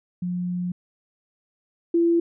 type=tone pair in turn; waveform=sine; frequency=178.4 / 338.3 Hz; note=F3 / E4; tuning=+37 / +45 cents; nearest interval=major seventh; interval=1108 cents; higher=second; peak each=-24 / -16 dBFS; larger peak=second; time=0.22-0.72 / 1.94-2.2 s; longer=first; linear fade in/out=5 ms; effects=none